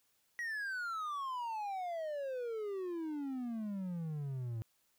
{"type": "exponential sweep", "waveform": "triangle", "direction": "down", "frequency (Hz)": [1927, 110], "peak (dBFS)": -35, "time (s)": [0.39, 4.62], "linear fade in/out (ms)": 0, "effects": ["white hiss -75 dBFS RMS until 4.98 s"]}